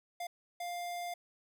square tone bursts at uneven times, 701 Hz, F5, 6 cents sharp, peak -38 dBFS, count 2, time 0.2-0.27 / 0.6-1.14 s, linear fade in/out 5 ms, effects none

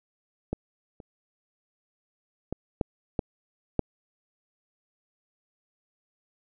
clicks, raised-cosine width 2 ms, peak -15 / -30 / -17 / -11 / -12 / -9 dBFS, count 6, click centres 0.53 / 1.002 / 2.526 / 2.812 / 3.192 / 3.793 s, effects none

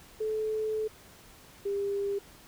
sine tone pair in turn, 433.8 / 400.5 Hz, A4 / G4, -25 / +37 cents, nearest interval minor second, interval 138 cents, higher first, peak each -28 dBFS, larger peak neither, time 0.2-0.88 / 1.65-2.19 s, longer first, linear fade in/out 10 ms, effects pink hiss -54 dBFS RMS until 2.47 s

